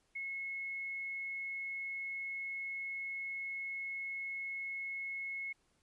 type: tone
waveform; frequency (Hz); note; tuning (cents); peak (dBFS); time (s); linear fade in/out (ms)
sine; 2180; C#7; -29; -38; 0.15-5.53; 10
effects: pink hiss -75 dBFS RMS until 5.82 s + resampled to 24000 Hz